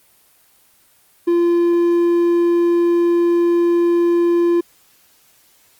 triangle tone, 344.2 Hz, F4, 25 cents flat, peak -10 dBFS, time 1.27-4.61 s, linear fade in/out 10 ms, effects white hiss -54 dBFS RMS until 5.79 s + Opus 24 kbps

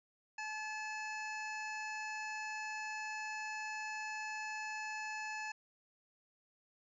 harmonic tone with a mistuned harmonic, 860 Hz, A5, 40 cents flat, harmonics 1 / 2 / 3 / 5 / 6 / 7 / 8, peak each -44 / -44 / -45 / -56 / -57 / -60 / -56 dBFS, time 0.38-5.52 s, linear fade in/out 5 ms, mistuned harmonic 3, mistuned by +17 cents, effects none

